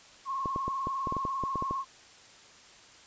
sine tone with vibrato, 1078 Hz, C#6, 49 cents flat, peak -30 dBFS, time 0.25-1.85 s, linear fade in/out 50 ms, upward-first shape sine, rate 20 Hz, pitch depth 61 cents each way
clicks, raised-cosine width 2 ms, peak -21 dBFS, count 12, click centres 0.458 / 0.561 / 0.68 / 0.871 / 1.072 / 1.124 / 1.167 / 1.252 / 1.437 / 1.557 / 1.624 / 1.71 s
effects white hiss -54 dBFS RMS until 3.06 s + resampled to 16000 Hz

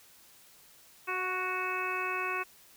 harmonic tone with a mistuned harmonic, 370 Hz, F#4, in tune, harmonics 1 / 2 / 3 / 4 / 5 / 6 / 7, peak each -39 / -43 / -35 / -38 / -43 / -41 / -36 dBFS, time 1.07-2.44 s, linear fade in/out 20 ms, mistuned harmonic 2, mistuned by -23 cents, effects white hiss -58 dBFS RMS until 2.76 s

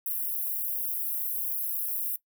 white high-pass noise, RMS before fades -31 dBFS, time 0.06-2.16 s, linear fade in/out 2 ms, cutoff 11000 Hz, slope 48 dB/octave, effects noise-tail reverb RT60 0.1 s tail -19 dB re dry

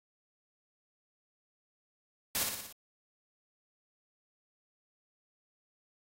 white noise with echo, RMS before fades -31 dBFS, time 2.35-2.43 s, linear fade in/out 0 ms, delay 59 ms, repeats 5, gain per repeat -4 dB, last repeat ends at 2.725 s, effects AAC 48 kbps

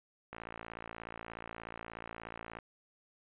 click train, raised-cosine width 0.5 ms, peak -28 dBFS, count 129, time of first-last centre 0.33-2.587 s, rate 56.7 Hz, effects resampled to 8000 Hz

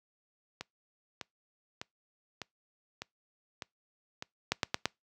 two click trains, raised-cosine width 0.2 ms, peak -10 / -21 dBFS, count 4 / 7, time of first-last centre 4.52-4.856 / 0.61-4.224 s, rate 8.93 / 1.66 Hz, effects noise-tail reverb RT60 0.2 s tail -26 dB re dry + high-pass 80 Hz 12 dB/octave

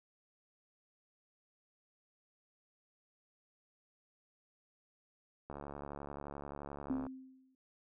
click train, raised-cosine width 1 ms, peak -31 dBFS, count 113, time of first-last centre 5.5-7.066 s, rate 71.5 Hz
sine tone with exponential decay, 261.6 Hz, C4, in tune, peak -31 dBFS, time 6.9-7.55 s, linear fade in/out 2 ms, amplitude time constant 140 ms
effects none

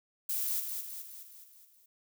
violet noise with echo, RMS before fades -33 dBFS, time 0.29-0.6 s, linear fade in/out 5 ms, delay 210 ms, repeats 6, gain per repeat -5 dB, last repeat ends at 1.86 s, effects none

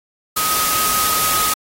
sine tone in noise, 1261 Hz, D#6, 23 cents sharp, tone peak -20 dBFS, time 0.36-1.54 s, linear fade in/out 10 ms, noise white, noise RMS -19 dBFS, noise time 0.36-1.54 s, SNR -4 dB, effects AAC 48 kbps

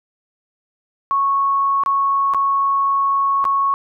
sine tone with dropouts, 1104 Hz, C#6, 7 cents flat, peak -14 dBFS, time 1.11-3.74 s, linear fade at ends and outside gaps 0 ms, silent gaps 1.836-1.861 / 2.337-2.346 / 3.442-3.452 s, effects none

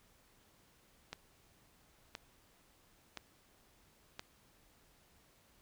click train, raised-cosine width 0.2 ms, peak -25 dBFS, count 4, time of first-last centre 1.13-4.194 s, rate 0.979 Hz, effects pink hiss -68 dBFS RMS until 5.61 s

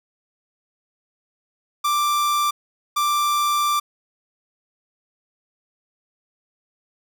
45% pulse tone bursts at uneven times, 1178 Hz, D6, 5 cents sharp, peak -18 dBFS, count 2, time 1.84-2.51 / 2.96-3.8 s, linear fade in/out 10 ms, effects none

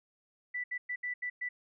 sine tone bursts at uneven times, 1975.5 Hz, B6, in tune, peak -33 dBFS, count 6, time 0.54-0.64 / 0.71-0.78 / 0.89-0.96 / 1.03-1.14 / 1.22-1.3 / 1.41-1.49 s, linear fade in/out 10 ms, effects none

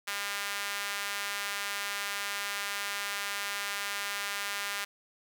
sawtooth tone with high-pass filter, 201.8 Hz, G#3, 49 cents flat, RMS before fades -35 dBFS, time 0.07-4.85 s, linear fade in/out 10 ms, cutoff 1600 Hz, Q 1.1, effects none

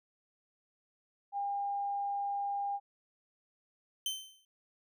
sine tone, 804 Hz, G5, 44 cents sharp, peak -32 dBFS, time 1.32-2.8 s, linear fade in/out 50 ms
sawtooth tone with exponential decay, 3087 Hz, G7, 27 cents flat, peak -27 dBFS, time 4.06-4.45 s, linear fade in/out 2 ms, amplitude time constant 84 ms
effects none

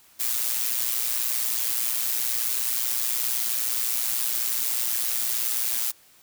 blue noise with amplitude modulation, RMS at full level -23 dBFS, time 0.19-5.92 s, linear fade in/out 20 ms, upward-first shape sine, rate 119 Hz, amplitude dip 65%, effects white hiss -56 dBFS RMS until 6.22 s

